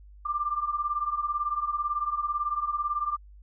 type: beating tone pair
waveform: sine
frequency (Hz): 1174.7 / 1192.7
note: D6 / D6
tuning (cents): 0 / +26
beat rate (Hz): 18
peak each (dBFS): -31 / -28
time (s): 0.25-3.17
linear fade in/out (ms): 10
effects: added 50 Hz sine -47 dBFS peak until 3.42 s